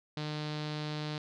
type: tone with low-pass filter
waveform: sawtooth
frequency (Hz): 151.3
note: D#3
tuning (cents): -48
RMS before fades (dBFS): -37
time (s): 0.17-1.18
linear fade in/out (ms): 2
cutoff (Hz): 4200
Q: 3.3
effects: none